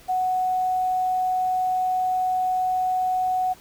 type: tone with quantisation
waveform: sine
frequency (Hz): 740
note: F#5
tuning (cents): 0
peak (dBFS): -20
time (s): 0.08-3.54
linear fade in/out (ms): 20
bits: 8
effects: pink hiss -50 dBFS RMS until 3.6 s